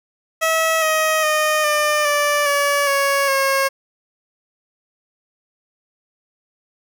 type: tone with pitch steps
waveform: 15% pulse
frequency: 646 / 630.2 / 614.7 / 599.6 / 584.9 / 570.6 / 556.6 / 542.9 Hz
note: E5 / D#5 / D#5 / D5 / D5 / C#5 / C#5 / C#5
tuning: -35 / +22 / -21 / +36 / -7 / +50 / +7 / -36 cents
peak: -9 dBFS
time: 0.41-3.69 s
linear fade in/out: 20 ms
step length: 410 ms
effects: none